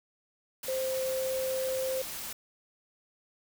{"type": "tone in noise", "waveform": "sine", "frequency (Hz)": 523.3, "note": "C5", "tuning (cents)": 0, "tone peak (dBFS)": -29, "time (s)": [0.68, 2.02], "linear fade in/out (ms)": 5, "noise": "white", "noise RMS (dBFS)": -39, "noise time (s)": [0.63, 2.33], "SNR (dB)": 7, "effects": []}